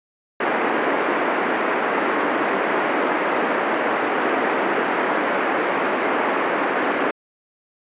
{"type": "band-pass noise", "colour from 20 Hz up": "pink", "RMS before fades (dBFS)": -21, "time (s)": [0.4, 7.11], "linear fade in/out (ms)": 5, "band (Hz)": [280, 2100], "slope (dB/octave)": 24, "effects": ["resampled to 8000 Hz"]}